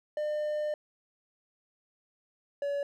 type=tone pair in turn; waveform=triangle; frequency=602 / 568.2 Hz; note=D5 / C#5; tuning=+43 / +43 cents; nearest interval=minor second; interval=100 cents; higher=first; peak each=-27 dBFS; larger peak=neither; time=0.17-0.74 / 2.62-2.83 s; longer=first; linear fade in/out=2 ms; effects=none